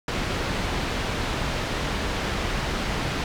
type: low-pass noise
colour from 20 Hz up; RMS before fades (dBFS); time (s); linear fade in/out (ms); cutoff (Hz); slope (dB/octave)
pink; -27; 0.08-3.24; 2; 4200; 12
effects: none